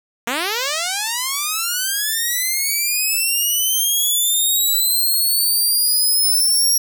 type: linear sweep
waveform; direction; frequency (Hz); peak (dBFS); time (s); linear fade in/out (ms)
5% pulse; up; 223.5 to 5640; -8; 0.27-6.78; 5
effects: none